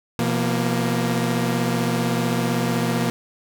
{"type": "tone cluster", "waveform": "sawtooth", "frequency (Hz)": [125.1, 171.4, 234.5], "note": ["B2", "F3", "A#3"], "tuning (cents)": [23, -32, 11], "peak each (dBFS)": [-21, -21, -19], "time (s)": [0.19, 3.1], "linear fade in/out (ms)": 0, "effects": []}